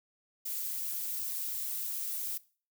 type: noise with flanger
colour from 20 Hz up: violet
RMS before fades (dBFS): -36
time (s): 0.45-2.38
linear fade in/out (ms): 10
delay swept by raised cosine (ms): 1.4 to 7.3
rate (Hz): 2.4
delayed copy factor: +0.75
effects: noise-tail reverb RT60 0.4 s tail -20 dB re dry